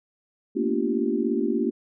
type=tone cluster; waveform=sine; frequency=225 / 241.8 / 289 / 343.5 / 386.4 Hz; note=A3 / B3 / D4 / F4 / G4; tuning=+39 / -36 / -28 / -29 / -25 cents; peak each=-28 dBFS; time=0.55-1.71 s; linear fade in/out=20 ms; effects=none